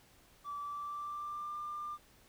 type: tone with pitch glide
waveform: triangle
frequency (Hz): 1157 to 1195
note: D6 to D6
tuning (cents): -26 to +30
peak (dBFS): -35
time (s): 0.44-1.98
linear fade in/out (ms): 50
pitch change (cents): +56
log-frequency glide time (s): 0.59-1.57
effects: tanh soft clip ceiling -36 dBFS + pink hiss -64 dBFS RMS until 2.28 s